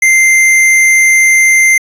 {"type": "tone with tanh clipping", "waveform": "sine", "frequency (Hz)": 2088, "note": "C7", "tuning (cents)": -4, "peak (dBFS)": -6, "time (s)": [0.02, 1.78], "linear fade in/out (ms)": 5, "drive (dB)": 17, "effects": ["resampled to 32000 Hz"]}